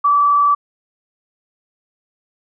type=tone with frequency modulation; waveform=sine; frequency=1156 Hz; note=D6; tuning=28 cents flat; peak=-10 dBFS; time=0.04-0.55 s; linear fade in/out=10 ms; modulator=32.3 Hz; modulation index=0.45; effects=none